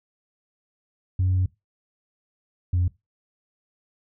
sine tone pair in turn, 92.5 / 89.11 Hz, F#2 / F2, 0 / +35 cents, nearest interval minor second, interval 65 cents, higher first, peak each -17 dBFS, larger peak neither, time 1.19-1.46 / 2.73-2.88 s, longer first, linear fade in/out 5 ms, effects noise-tail reverb RT60 0.2 s tail -20 dB re dry + tanh soft clip ceiling -16 dBFS

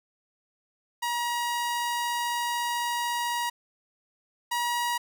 sawtooth tone pair in turn, 954 / 957.4 Hz, A#5 / A#5, +40 / +46 cents, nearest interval unison, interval 6 cents, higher second, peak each -23 / -22 dBFS, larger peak second, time 1.02-3.5 / 4.51-4.98 s, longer first, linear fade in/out 10 ms, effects none

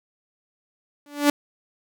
sawtooth tone with exponential growth, 290 Hz, D4, 22 cents flat, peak -8 dBFS, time 1.06-1.3 s, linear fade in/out 2 ms, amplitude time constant 52 ms, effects none

